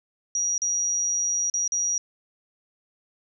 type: tone with dropouts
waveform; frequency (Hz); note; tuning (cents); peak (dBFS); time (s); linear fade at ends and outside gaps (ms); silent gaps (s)
sine; 5760; F#8; -47; -22; 0.35-1.98; 2; 0.58-0.618 / 1.5-1.539 / 1.678-1.72
effects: none